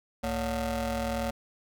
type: ring-modulated tone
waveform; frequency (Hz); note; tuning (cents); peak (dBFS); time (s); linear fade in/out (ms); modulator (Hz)
25% pulse; 165.8; E3; +10; -22; 0.23-1.31; 10; 394
effects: none